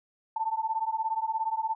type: beating tone pair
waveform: sine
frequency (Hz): 880 / 897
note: A5 / A5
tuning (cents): 0 / +33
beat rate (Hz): 17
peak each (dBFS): -30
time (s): 0.36-1.75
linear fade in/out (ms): 5
effects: none